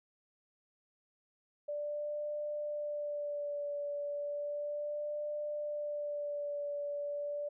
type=tone with vibrato; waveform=sine; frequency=586 Hz; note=D5; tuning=4 cents flat; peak=-35 dBFS; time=1.68-7.49 s; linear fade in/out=10 ms; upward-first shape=sine; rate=0.34 Hz; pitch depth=24 cents each way; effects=none